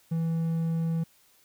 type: tone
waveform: triangle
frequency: 164.3 Hz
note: E3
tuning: 5 cents flat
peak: -23 dBFS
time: 0.11-1.04 s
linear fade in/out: 10 ms
effects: white hiss -62 dBFS RMS until 1.44 s